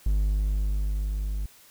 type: tone with level ramp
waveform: triangle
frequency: 50.7 Hz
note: G#1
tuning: 41 cents flat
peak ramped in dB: -18 to -25 dBFS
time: 0.06-1.46 s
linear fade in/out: 5 ms
effects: white hiss -54 dBFS RMS until 1.7 s